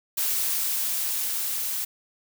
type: noise with level ramp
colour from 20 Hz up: blue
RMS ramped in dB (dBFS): -25 to -29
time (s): 0.17-1.85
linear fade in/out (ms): 10
effects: none